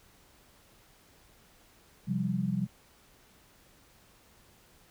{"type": "chord", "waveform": "sine", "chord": "C suspended fourth", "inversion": "none", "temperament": "equal", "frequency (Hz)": [130.81, 174.61, 196], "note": ["C3", "F3", "G3"], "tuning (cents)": [0, 0, 0], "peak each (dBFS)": [-34, -32, -31], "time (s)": [2.07, 2.67], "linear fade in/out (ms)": 20, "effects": ["pink hiss -61 dBFS RMS until 4.9 s"]}